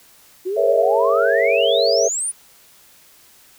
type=exponential sweep; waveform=sine; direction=up; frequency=354.3 to 9956 Hz; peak=-20 dBFS; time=0.45-2.32 s; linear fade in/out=20 ms
type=chord; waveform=sine; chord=A# half-diminished seventh; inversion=third; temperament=equal; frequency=415.3 / 466.2 / 554.4 / 659.3 Hz; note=G#4 / A#4 / C#5 / E5; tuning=0 / 0 / 0 / 0 cents; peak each=-22 / -19 / -19 / -19 dBFS; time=0.56-2.09 s; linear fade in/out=20 ms
effects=white hiss -50 dBFS RMS until 3.58 s